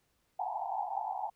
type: band-pass noise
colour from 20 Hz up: pink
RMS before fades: -36 dBFS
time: 0.39-1.3 s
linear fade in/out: 10 ms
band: 720 to 910 Hz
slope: 96 dB/octave
effects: pink hiss -75 dBFS RMS until 1.35 s